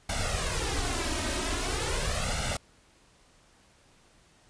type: noise with flanger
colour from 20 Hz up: pink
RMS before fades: -30 dBFS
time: 0.09-2.57 s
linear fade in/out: 5 ms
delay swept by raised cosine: 1.4 to 3.2 ms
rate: 0.43 Hz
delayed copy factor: +0.75
effects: pink hiss -61 dBFS RMS until 4.49 s + resampled to 22050 Hz